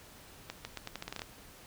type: accelerating click train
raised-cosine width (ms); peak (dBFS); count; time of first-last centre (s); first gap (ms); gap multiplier
0.2; -21; 11; 0.5-1.219; 150; 0.82
effects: pink hiss -54 dBFS RMS until 1.66 s